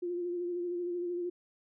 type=tone with vibrato; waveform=sine; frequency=351.2 Hz; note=F4; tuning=10 cents sharp; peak=-32 dBFS; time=0.02-1.3 s; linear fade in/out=10 ms; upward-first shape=sine; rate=13 Hz; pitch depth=31 cents each way; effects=none